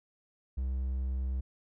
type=tone; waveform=triangle; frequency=64.9 Hz; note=C2; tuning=13 cents flat; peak=-28 dBFS; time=0.57-1.41 s; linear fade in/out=10 ms; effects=none